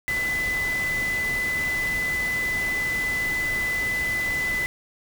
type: tone in noise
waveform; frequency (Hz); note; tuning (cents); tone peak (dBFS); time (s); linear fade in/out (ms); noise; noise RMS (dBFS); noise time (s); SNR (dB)
sine; 2006; B6; +26; -23; 0.08-4.66; 0; pink; -34; 0.08-4.66; +8
effects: none